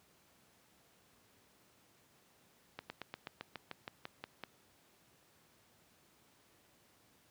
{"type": "slowing click train", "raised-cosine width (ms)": 0.3, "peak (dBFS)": -26, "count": 12, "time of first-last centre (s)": [2.79, 4.437], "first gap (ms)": 110, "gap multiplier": 1.06, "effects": ["pink hiss -68 dBFS RMS until 7.3 s", "high-pass 100 Hz 12 dB/octave"]}